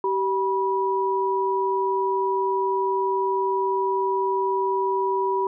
sine tone pair together, 386.1 / 974 Hz, G4 / B5, -26 / -24 cents, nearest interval octave + major third, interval 1602 cents, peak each -23 dBFS, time 0.04-5.47 s, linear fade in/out 2 ms, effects none

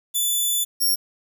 5% pulse tone pair in turn, 3490 / 5532 Hz, A7 / F8, -15 / -17 cents, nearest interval minor sixth, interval 798 cents, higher second, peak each -12 dBFS, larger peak neither, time 0.14-0.65 / 0.8-0.96 s, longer first, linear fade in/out 20 ms, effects 8-bit

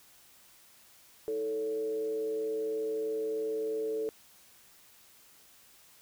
sine tone with frequency modulation, 440 Hz, A4, in tune, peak -30 dBFS, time 1.28-4.09 s, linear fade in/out 0 ms, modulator 123 Hz, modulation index 0.43, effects white hiss -59 dBFS RMS until 6.01 s

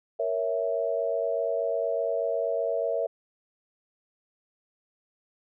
sine chord, A# diminished, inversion none, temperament equal, 466.2 / 554.4 / 659.3 Hz, A#4 / C#5 / E5, 0 / 0 / 0 cents, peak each -30 / -30 / -28 dBFS, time 0.19-3.07 s, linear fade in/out 10 ms, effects none

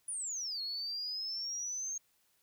sine exponential two-way sweep, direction down then up, 9960 to 4275 to 6480 Hz, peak -35 dBFS, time 0.08-1.98 s, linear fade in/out 5 ms, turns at 0.61 s, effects tanh soft clip ceiling -31 dBFS + white hiss -73 dBFS RMS until 2.42 s

